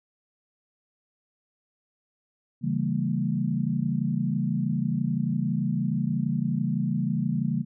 sine chord, C# diminished seventh, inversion none, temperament equal with one note detuned, 138.59 / 164.81 / 196 / 228 Hz, C#3 / E3 / G3 / Bb3, 0 / 0 / 0 / -38 cents, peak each -29 dBFS, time 2.61-7.65 s, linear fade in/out 50 ms, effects none

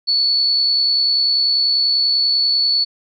sine tone with amplitude modulation, 4435 Hz, C#8, in tune, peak -12 dBFS, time 0.07-2.85 s, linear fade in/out 20 ms, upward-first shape sine, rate 70.2 Hz, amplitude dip 25%, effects none

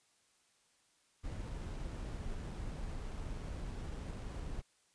brown noise with sample-and-hold, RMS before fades -42 dBFS, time 1.23-4.62 s, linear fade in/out 20 ms, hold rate 8820 Hz, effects white hiss -72 dBFS RMS until 4.94 s + resampled to 22050 Hz

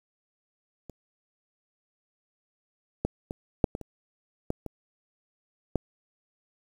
clicks, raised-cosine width 2 ms, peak -28 / -12 / -20 / -6 / -19 / -27 / -14 / -22 / -11 dBFS, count 9, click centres 0.897 / 3.05 / 3.309 / 3.642 / 3.751 / 3.813 / 4.504 / 4.663 / 5.757 s, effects 8-bit

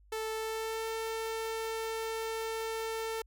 sawtooth tone with pitch glide, 440 to 447.4 Hz, A4 to A4, 0 to +29 cents, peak -30 dBFS, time 0.12-3.22 s, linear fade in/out 5 ms, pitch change +29 cents, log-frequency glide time 0.32-0.87 s, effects added 50 Hz sine -58 dBFS peak until 3.26 s

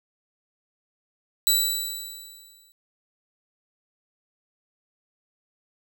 15% pulse tone with exponential decay, 3951 Hz, B7, in tune, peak -9 dBFS, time 1.47-2.72 s, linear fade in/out 0 ms, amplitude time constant 270 ms, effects none

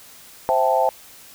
sine chord, A minor seventh, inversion first, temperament equal, 523.3 / 659.3 / 784 / 880 Hz, C5 / E5 / G5 / A5, 0 / 0 / 0 / 0 cents, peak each -21 dBFS, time 0.49-0.89 s, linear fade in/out 0 ms, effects white hiss -45 dBFS RMS until 1.34 s

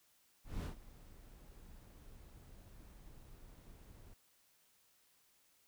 brown noise with ADSR envelope, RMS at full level -38 dBFS, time 0.44-4.14 s, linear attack 200 ms, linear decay 110 ms, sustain -19 dB, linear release 5 ms, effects white hiss -72 dBFS RMS until 5.67 s

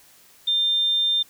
sine tone, 3600 Hz, A7, 39 cents sharp, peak -18 dBFS, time 0.47-1.23 s, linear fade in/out 10 ms, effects white hiss -53 dBFS RMS until 1.29 s

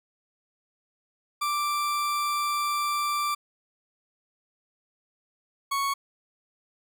40% pulse tone pair in turn, 1174.7 / 1108.8 Hz, D6 / C#6, 0 / 0 cents, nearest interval minor second, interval 100 cents, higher first, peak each -24 dBFS, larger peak neither, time 1.41-3.35 / 5.71-5.94 s, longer first, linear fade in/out 10 ms, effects none

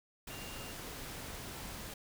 sine tone in noise, 2794 Hz, F7, in tune, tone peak -52 dBFS, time 0.3-0.72 s, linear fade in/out 5 ms, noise pink, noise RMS -45 dBFS, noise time 0.27-1.94 s, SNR -10 dB, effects none

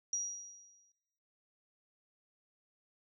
sine tone with exponential decay, 5750 Hz, F8, 50 cents sharp, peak -30 dBFS, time 0.13-0.92 s, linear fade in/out 2 ms, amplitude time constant 170 ms, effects noise-tail reverb RT60 1.0 s tail -20 dB re dry

